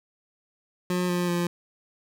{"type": "tone with pitch steps", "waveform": "25% pulse", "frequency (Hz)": [179.8, 176.92, 174.08], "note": ["F#3", "F3", "F3"], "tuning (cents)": [-49, 23, -5], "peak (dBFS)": -20, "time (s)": [0.9, 1.47], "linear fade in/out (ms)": 2, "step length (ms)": 190, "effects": []}